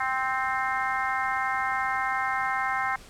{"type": "harmonic tone with a mistuned harmonic", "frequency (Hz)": 261.6, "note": "C4", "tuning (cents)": 0, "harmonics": [3, 4, 5, 6, 7, 8], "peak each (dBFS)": [-30, -31, -32, -33, -33, -34], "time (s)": [0, 2.96], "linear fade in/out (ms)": 5, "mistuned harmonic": 8, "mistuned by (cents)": 20, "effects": ["pink hiss -49 dBFS RMS until 3.09 s", "low-pass 10000 Hz 12 dB/octave"]}